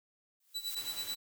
blue noise with exponential growth, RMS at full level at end -38 dBFS, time 0.4-0.75 s, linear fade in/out 5 ms, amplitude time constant 76 ms
40% pulse tone with tremolo, 3951 Hz, B7, in tune, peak -33 dBFS, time 0.54-1.16 s, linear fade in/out 20 ms, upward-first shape sine, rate 9.2 Hz, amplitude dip 85%
white noise, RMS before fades -45 dBFS, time 0.76-1.15 s, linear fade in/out 10 ms
effects none

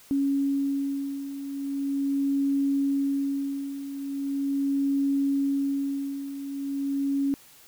sine beating tone pair, 277.2 / 277.6 Hz, C#4 / C#4, 0 / +3 cents, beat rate 0.4 Hz, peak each -30 / -25 dBFS, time 0.11-7.34 s, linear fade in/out 0 ms, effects white hiss -53 dBFS RMS until 7.67 s

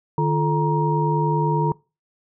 sine tone cluster, 151.3 / 345.5 / 435.6 / 942 Hz, D#3 / F4 / A4 / A#5, -48 / -19 / -17 / +18 cents, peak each -20 / -27 / -26 / -22 dBFS, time 0.18-1.72 s, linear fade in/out 2 ms, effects noise-tail reverb RT60 0.3 s tail -24 dB re dry

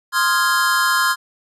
square chord, F minor seventh, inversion second, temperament equal, 1046.5 / 1244.5 / 1396.9 / 1661.2 Hz, C6 / Eb6 / F6 / Ab6, 0 / 0 / 0 / 0 cents, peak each -20 / -26 / -20 / -21 dBFS, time 0.12-1.16 s, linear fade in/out 50 ms, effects resampled to 32000 Hz

